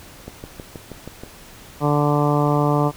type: click train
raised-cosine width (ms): 2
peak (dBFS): -19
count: 7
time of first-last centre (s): 0.28-1.235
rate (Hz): 6.28
type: harmonic tone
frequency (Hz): 146.7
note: D3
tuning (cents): -2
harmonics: 1 / 2 / 3 / 4 / 5 / 6 / 7 / 8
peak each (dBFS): -19 / -22 / -24 / -25 / -26 / -27 / -27 / -28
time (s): 1.8-2.92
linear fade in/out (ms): 50
effects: pink hiss -43 dBFS RMS until 2.96 s